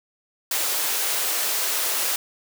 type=high-pass noise; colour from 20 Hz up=white; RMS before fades=-24 dBFS; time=0.51-2.16 s; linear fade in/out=2 ms; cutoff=360 Hz; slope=24 dB/octave; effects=none